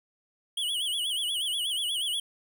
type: tone with vibrato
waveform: square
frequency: 3136 Hz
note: G7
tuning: in tune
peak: -28 dBFS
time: 0.57-2.2 s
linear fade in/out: 5 ms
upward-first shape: sine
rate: 8.3 Hz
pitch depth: 150 cents each way
effects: none